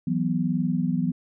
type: chord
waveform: sine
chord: E suspended second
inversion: none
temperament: just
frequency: 164.81 / 185.42 / 247.2 Hz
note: E3 / F#3 / B3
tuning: 0 / +4 / +2 cents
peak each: -26 dBFS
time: 0.07-1.12 s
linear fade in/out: 5 ms
effects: none